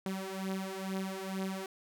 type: beating tone pair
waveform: sawtooth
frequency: 189.9 / 192.1 Hz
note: F#3 / G3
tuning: +45 / -35 cents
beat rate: 2.2 Hz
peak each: -35 / -34 dBFS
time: 0.06-1.66 s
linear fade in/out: 2 ms
effects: none